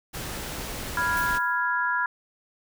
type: noise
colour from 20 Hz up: pink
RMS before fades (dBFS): -34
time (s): 0.13-1.39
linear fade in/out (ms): 20
type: chord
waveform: sine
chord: F diminished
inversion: second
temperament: equal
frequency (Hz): 987.8 / 1396.9 / 1661.2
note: Cb6 / F6 / Ab6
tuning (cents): 0 / 0 / 0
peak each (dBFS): -27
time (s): 0.97-2.06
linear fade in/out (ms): 2
type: noise with exponential decay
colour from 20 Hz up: violet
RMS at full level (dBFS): -34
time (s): 1.17-1.73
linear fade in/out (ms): 1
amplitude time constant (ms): 120
effects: none